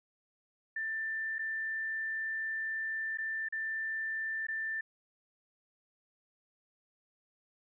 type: tone with dropouts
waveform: sine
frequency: 1778 Hz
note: A6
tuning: 18 cents sharp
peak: -33 dBFS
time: 0.76-4.81 s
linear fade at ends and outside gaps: 5 ms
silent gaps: 1.384-1.391 / 3.174-3.184 / 3.487-3.524 / 4.469-4.484 s
effects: none